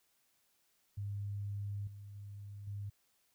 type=tone with level steps; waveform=sine; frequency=101.3 Hz; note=G#2; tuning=43 cents flat; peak=-37 / -47 / -45 / -39 dBFS; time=0.97-2.9 s; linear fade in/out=10 ms; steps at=1.87 / 2.15 / 2.67 s; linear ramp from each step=5 ms; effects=white hiss -75 dBFS RMS until 3.34 s